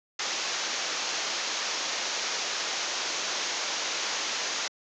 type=low-pass noise; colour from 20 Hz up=white; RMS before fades=-31 dBFS; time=0.19-4.68 s; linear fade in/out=5 ms; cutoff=6800 Hz; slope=96 dB/octave; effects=high-pass 400 Hz 12 dB/octave